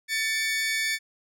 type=tone pair together; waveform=sawtooth; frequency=1769.5 / 2251 Hz; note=A6 / C#7; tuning=+9 / +26 cents; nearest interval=major third; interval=417 cents; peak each=-24 dBFS; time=0.08-0.99 s; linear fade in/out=50 ms; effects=low-pass 12000 Hz 12 dB/octave